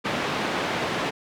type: band-pass noise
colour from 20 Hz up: pink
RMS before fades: -27 dBFS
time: 0.04-1.11 s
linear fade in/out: 20 ms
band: 210 to 3100 Hz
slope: 12 dB/octave
effects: none